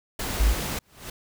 pink noise, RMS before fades -30 dBFS, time 0.19-0.79 s, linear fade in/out 5 ms
sine tone, 53.1 Hz, G#1, 39 cents sharp, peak -16 dBFS, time 0.39-0.54 s, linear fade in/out 20 ms
pink noise with exponential growth, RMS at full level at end -34 dBFS, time 0.77-1.1 s, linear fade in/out 5 ms, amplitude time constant 70 ms
effects none

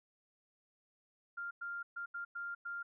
sine tone bursts at uneven times, 1396.9 Hz, F6, in tune, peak -39 dBFS, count 6, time 1.37-1.51 / 1.61-1.83 / 1.96-2.06 / 2.14-2.25 / 2.35-2.55 / 2.65-2.83 s, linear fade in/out 10 ms, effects none

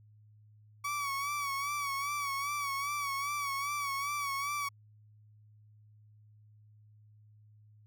30% pulse tone with vibrato, 1133 Hz, C#6, 37 cents sharp, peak -30 dBFS, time 0.84-4.69 s, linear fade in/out 10 ms, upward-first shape sine, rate 2.5 Hz, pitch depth 57 cents each way, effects added 106 Hz sine -57 dBFS peak until 7.86 s

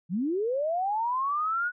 sine linear sweep, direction up, 155.56 to 1480 Hz, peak -25 dBFS, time 0.09-1.72 s, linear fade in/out 50 ms, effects none

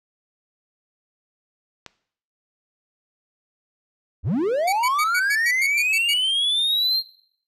click, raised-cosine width 0.2 ms, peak -18 dBFS, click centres 1.863 s
triangle linear sweep, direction up, 56.1 to 4247 Hz, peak -17 dBFS, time 4.23-7.03 s, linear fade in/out 50 ms
sawtooth tone bursts, 2267 Hz, C#7, 38 cents sharp, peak -19 dBFS, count 10, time 4.67-6.142 s, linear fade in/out 10 ms, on 59 ms, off 98 ms
effects noise-tail reverb RT60 0.6 s tail -18 dB re dry + resampled to 32000 Hz

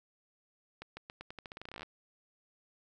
accelerating click train, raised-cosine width 0.3 ms, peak -28 dBFS, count 20, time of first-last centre 0.82-1.83 s, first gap 150 ms, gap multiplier 0.86, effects none

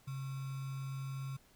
sine tone with sample-and-hold, 134.6 Hz, C3, 49 cents sharp, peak -38 dBFS, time 0.07-1.37 s, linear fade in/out 10 ms, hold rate 1225 Hz, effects pink hiss -66 dBFS RMS until 1.55 s

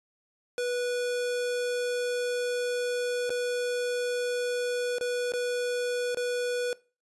square tone with dropouts, 490 Hz, B4, 14 cents flat, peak -28 dBFS, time 0.58-6.73 s, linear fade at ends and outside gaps 1 ms, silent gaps 3.295-3.303 / 4.984-5.01 / 5.321-5.336 / 6.147-6.171 s, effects noise-tail reverb RT60 0.3 s tail -19 dB re dry + resampled to 24000 Hz

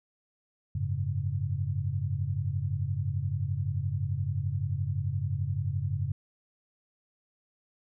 sine chord, F# suspended second, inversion none, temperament just, 92.5 / 104.06 / 138.75 Hz, F#2 / G#2 / C#3, 0 / +4 / +2 cents, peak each -32 dBFS, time 0.75-6.12 s, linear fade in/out 5 ms, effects none

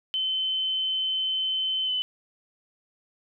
sine tone with pitch glide, 3064 to 3020 Hz, G7 to F#7, -40 to +35 cents, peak -24 dBFS, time 0.14-2.02 s, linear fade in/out 0 ms, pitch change -25 cents, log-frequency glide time 1.85-1.91 s, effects none

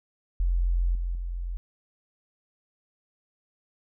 sine tone with level steps, 43.65 Hz, F1, in tune, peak -21 / -26 / -29 dBFS, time 0.4-1.57 s, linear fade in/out 0 ms, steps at 0.95 / 1.15 s, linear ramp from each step 2 ms, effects none

